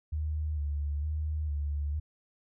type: tone with vibrato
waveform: sine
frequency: 74.7 Hz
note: D2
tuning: 30 cents sharp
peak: -29 dBFS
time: 0.12-2 s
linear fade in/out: 10 ms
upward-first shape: square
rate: 1.1 Hz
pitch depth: 45 cents each way
effects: none